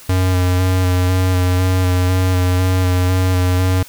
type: tone with vibrato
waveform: square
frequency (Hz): 91.6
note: F#2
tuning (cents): -17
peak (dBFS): -13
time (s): 0.09-3.83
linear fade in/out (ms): 5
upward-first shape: square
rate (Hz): 2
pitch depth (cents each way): 17
effects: white hiss -40 dBFS RMS until 3.88 s